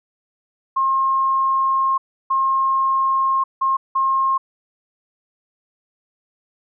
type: tone bursts at uneven times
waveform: sine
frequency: 1070 Hz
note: C6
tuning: 38 cents sharp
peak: -15 dBFS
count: 4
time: 0.76-1.98 / 2.3-3.44 / 3.61-3.77 / 3.95-4.38 s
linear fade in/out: 10 ms
effects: none